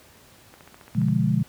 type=click train; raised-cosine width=0.5 ms; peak=-30 dBFS; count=9; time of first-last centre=0.54-1.084 s; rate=14.7 Hz
type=chord; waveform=sine; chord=B diminished seventh; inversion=none; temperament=equal; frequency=123.47 / 146.83 / 174.61 / 207.7 Hz; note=B2 / D3 / F3 / Ab3; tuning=0 / 0 / 0 / 0 cents; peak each=-24 dBFS; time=0.95-1.43 s; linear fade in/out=10 ms
effects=pink hiss -52 dBFS RMS until 1.48 s + high-pass 60 Hz 12 dB/octave